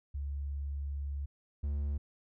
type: tone pair in turn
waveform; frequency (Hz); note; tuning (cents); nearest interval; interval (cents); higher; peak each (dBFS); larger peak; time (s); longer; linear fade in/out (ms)
sine / triangle; 70.6 / 71.75; C#2 / D2; +32 / -40; unison; 28; second; -34 / -29; second; 0.14-1.26 / 1.63-1.98; first; 10
effects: none